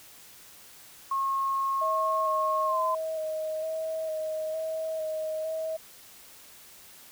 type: tone with pitch glide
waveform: sine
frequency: 1084 to 1026.7 Hz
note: C#6 to C6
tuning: -39 to -33 cents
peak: -25 dBFS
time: 1.11-2.95 s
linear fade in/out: 5 ms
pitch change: -94 cents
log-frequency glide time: 2.65-2.8 s
type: tone with vibrato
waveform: sine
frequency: 633 Hz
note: D#5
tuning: 30 cents sharp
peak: -29 dBFS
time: 1.81-5.77 s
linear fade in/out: 10 ms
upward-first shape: square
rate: 1.1 Hz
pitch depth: 16 cents each way
effects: white hiss -51 dBFS RMS until 7.11 s